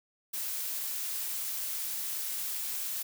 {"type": "noise", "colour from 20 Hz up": "blue", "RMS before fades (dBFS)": -35, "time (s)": [0.33, 3.03], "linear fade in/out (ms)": 10, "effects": []}